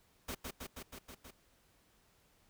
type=noise with echo; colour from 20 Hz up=pink; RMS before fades=-41 dBFS; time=0.28-0.35 s; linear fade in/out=10 ms; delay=160 ms; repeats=6; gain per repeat=-2 dB; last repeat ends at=1.31 s; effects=pink hiss -70 dBFS RMS until 2.49 s